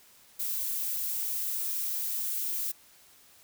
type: noise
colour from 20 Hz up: violet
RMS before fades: -32 dBFS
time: 0.39-2.72 s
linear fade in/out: 10 ms
effects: white hiss -58 dBFS RMS until 3.43 s